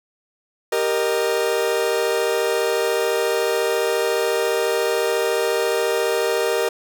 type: chord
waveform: 40% pulse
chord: Eb major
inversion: first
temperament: equal with one note detuned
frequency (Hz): 392 / 466.2 / 615.8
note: G4 / Bb4 / Eb5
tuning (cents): 0 / 0 / -18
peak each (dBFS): -23 / -20 / -24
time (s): 0.72-6.69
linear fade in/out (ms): 5
effects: none